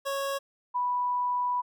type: tone pair in turn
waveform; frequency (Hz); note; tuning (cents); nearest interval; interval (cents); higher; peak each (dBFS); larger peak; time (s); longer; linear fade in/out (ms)
25% pulse / sine; 552 / 985.5; C#5 / B5; -7 / -4; minor seventh; 1003; second; -25; neither; 0.05-0.39 / 0.74-1.62; second; 20
effects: none